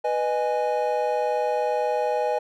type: chord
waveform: triangle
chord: G# minor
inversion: first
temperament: equal with one note detuned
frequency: 493.9 / 614 / 830.6 Hz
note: B4 / D#5 / G#5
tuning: 0 / -23 / 0 cents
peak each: -24 dBFS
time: 0.04-2.39 s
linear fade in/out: 10 ms
effects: none